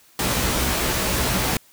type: noise with comb filter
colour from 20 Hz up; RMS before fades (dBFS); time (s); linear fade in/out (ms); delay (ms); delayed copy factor
pink; -22; 0.19-1.57; 2; 16; +0.7
effects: white hiss -54 dBFS RMS until 1.72 s